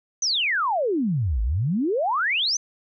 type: exponential two-way sweep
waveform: sine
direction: down then up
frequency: 6310 to 51 to 6310 Hz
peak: -20 dBFS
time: 0.22-2.57 s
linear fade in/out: 5 ms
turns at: 1.42 s
effects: none